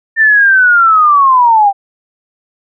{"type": "linear sweep", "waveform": "sine", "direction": "down", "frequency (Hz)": [1801, 775], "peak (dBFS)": -4, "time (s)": [0.16, 1.73], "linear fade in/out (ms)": 50, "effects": []}